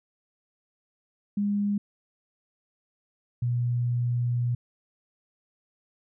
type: tone pair in turn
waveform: sine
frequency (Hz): 203.8 / 121.18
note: G#3 / B2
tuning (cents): -32 / -32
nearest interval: major sixth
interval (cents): 900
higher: first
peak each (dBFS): -23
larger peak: neither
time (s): 1.37-1.78 / 3.42-4.55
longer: second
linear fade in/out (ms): 5
effects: none